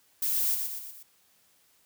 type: noise with echo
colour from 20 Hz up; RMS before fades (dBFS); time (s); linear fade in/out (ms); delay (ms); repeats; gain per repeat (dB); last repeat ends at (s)
violet; -28; 0.22-0.55; 5; 120; 4; -5; 1.03
effects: white hiss -65 dBFS RMS until 1.85 s + high-pass 60 Hz 12 dB/octave